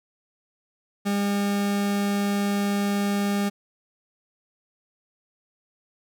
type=tone; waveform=40% pulse; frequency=201.8 Hz; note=G#3; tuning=49 cents flat; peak=-21 dBFS; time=1.05-3.5 s; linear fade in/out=20 ms; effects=none